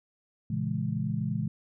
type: chord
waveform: sine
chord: A# half-diminished seventh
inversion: none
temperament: just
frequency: 116.54 / 139.85 / 167.82 / 209.8 Hz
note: A#2 / C#3 / E3 / G#3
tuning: 0 / +16 / +31 / +18 cents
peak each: -33 dBFS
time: 0.5-1.48 s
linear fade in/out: 5 ms
effects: none